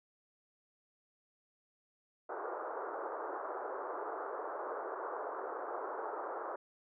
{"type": "band-pass noise", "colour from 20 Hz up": "pink", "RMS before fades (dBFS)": -41, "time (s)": [2.29, 6.56], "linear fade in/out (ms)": 5, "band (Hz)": [370, 1400], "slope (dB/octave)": 48, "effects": []}